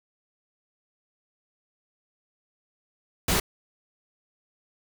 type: noise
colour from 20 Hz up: pink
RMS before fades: -23 dBFS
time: 3.28-3.4 s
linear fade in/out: 5 ms
effects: none